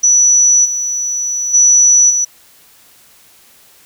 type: tone with level steps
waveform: sine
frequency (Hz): 5920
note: F#8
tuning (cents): 0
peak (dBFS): -6 / -15 / -5 / -11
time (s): 0.03-2.25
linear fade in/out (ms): 10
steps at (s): 0.64 / 1.53 / 2.09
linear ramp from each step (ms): 20
effects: white hiss -46 dBFS RMS until 3.85 s